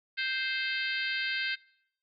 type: harmonic tone with a mistuned harmonic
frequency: 523.3 Hz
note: C5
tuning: in tune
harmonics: 3 / 4 / 5 / 6 / 7 / 8 / 9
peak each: -33 / -35 / -37 / -39 / -40 / -41 / -42 dBFS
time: 0.17-1.56 s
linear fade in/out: 20 ms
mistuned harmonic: 7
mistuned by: +15 cents
effects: noise-tail reverb RT60 0.7 s tail -24 dB re dry